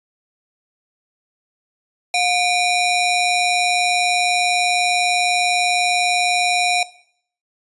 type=ring-modulated tone; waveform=sawtooth; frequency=1568 Hz; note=G6; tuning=in tune; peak=-9 dBFS; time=2.14-6.83 s; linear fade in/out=2 ms; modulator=854 Hz; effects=noise-tail reverb RT60 0.6 s tail -17 dB re dry + resampled to 24000 Hz